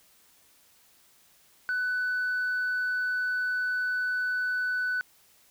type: tone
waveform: sine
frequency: 1495 Hz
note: F#6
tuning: 17 cents sharp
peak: -24 dBFS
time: 1.69-5.01 s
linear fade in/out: 0 ms
effects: tanh soft clip ceiling -24 dBFS + white hiss -61 dBFS RMS until 5.5 s